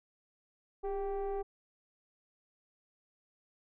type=tone with frequency modulation; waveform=sine; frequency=400 Hz; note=G4; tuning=35 cents sharp; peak=-31 dBFS; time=0.83-1.43 s; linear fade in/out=20 ms; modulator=380 Hz; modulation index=0.86; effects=tanh soft clip ceiling -31 dBFS